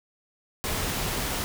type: noise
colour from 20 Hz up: pink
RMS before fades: -29 dBFS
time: 0.64-1.44 s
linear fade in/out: 0 ms
effects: none